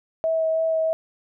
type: tone with vibrato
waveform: sine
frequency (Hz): 645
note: E5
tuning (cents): -38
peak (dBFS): -19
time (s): 0.24-0.93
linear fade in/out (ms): 0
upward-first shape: sine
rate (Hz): 3.1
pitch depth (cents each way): 11
effects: none